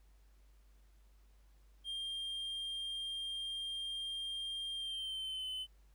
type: tone with pitch glide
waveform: triangle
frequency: 3199 to 3039 Hz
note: G7 to F#7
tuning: +34 to +46 cents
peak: -37 dBFS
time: 1.84-5.67 s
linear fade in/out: 50 ms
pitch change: -88 cents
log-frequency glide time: 4.75-5.47 s
effects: added 50 Hz sine -61 dBFS peak until 5.94 s + pink hiss -75 dBFS RMS until 5.94 s